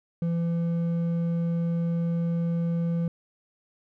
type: tone with hard clipping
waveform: sine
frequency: 168.8 Hz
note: E3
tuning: 41 cents sharp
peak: -25 dBFS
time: 0.22-3.08 s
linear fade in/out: 2 ms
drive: 5 dB
effects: none